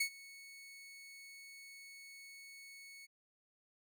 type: tone with ADSR envelope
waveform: sawtooth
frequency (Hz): 2211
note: C#7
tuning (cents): -5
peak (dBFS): -27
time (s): 0-3.07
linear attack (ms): 7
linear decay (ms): 84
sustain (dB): -22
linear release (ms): 26
effects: none